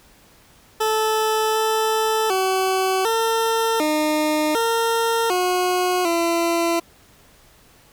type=tone with pitch steps; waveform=20% pulse; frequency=436.4 / 439.2 / 378.2 / 452.7 / 305.4 / 458.6 / 362.8 / 337.8 Hz; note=A4 / A4 / F#4 / A4 / D#4 / A#4 / F#4 / E4; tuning=-14 / -3 / +38 / +49 / -32 / -28 / -34 / +42 cents; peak=-13 dBFS; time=0.8-6.8 s; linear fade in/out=10 ms; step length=750 ms; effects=pink hiss -52 dBFS RMS until 7.92 s